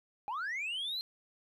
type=linear sweep; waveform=sine; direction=up; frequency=784 to 4186 Hz; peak=-32 dBFS; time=0.28-1.01 s; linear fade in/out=0 ms; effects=tanh soft clip ceiling -33 dBFS + 12-bit